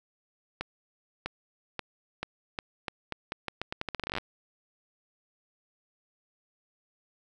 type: accelerating click train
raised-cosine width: 0.3 ms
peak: -16 dBFS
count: 24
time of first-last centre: 0.61-4.183 s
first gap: 650 ms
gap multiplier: 0.82
effects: none